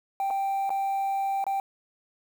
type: tone with dropouts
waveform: sine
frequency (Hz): 784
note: G5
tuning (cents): 0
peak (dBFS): -22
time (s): 0.2-1.6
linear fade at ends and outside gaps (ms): 1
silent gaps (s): 0.303-0.307 / 0.694-0.703 / 1.441-1.466
effects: tanh soft clip ceiling -24 dBFS + 8-bit